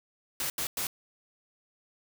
white noise bursts at uneven times, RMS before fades -32 dBFS, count 3, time 0.4-0.5 / 0.58-0.67 / 0.77-0.87 s, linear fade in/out 2 ms, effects none

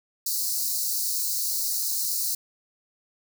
white high-pass noise, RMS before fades -27 dBFS, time 0.26-2.35 s, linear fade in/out 5 ms, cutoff 4100 Hz, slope 96 dB/octave, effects none

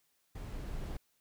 brown noise with level ramp, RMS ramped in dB -42 to -39 dBFS, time 0.35-0.97 s, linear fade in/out 5 ms, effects white hiss -75 dBFS RMS until 1.2 s

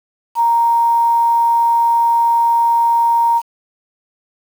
sine tone with quantisation, 932.3 Hz, A#5, in tune, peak -10 dBFS, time 0.35-3.42 s, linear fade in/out 50 ms, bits 6, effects none

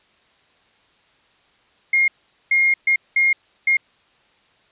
sine tone bursts at uneven times, 2136 Hz, C7, 35 cents sharp, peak -13 dBFS, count 5, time 1.93-2.08 / 2.51-2.74 / 2.87-2.96 / 3.16-3.33 / 3.67-3.77 s, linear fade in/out 5 ms, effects white hiss -58 dBFS RMS until 4.71 s + resampled to 8000 Hz

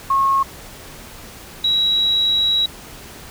sine tone pair in turn, 1088 / 3877 Hz, C#6 / B7, -33 / -33 cents, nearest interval octave + minor seventh, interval 2200 cents, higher second, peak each -13 / -14 dBFS, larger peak first, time 0.1-0.43 / 1.64-2.66 s, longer second, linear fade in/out 5 ms, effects pink hiss -38 dBFS RMS until 3.3 s

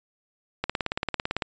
click train, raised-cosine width 0.3 ms, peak -10 dBFS, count 15, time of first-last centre 0.64-1.422 s, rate 17.9 Hz, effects resampled to 16000 Hz

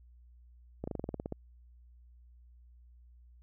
slowing click train, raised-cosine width 2 ms, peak -23 dBFS, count 11, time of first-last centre 0.84-1.324 s, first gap 35 ms, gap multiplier 1.07, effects added 60 Hz sine -55 dBFS peak until 3.42 s

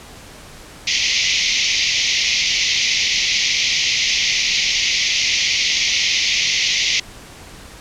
pink band-pass noise, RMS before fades -18 dBFS, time 0.87-7 s, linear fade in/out 5 ms, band 2000 to 6500 Hz, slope 96 dB/octave, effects pink hiss -39 dBFS RMS until 7.8 s + low-pass 10000 Hz 12 dB/octave

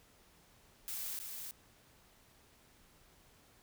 blue noise with echo, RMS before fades -41 dBFS, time 0.88-1.19 s, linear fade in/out 0 ms, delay 320 ms, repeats 1, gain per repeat -4 dB, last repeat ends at 1.51 s, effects pink hiss -65 dBFS RMS until 3.62 s

